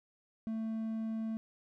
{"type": "tone", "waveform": "triangle", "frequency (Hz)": 222.3, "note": "A3", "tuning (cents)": 18, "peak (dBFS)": -32, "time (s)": [0.47, 1.37], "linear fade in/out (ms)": 0, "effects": []}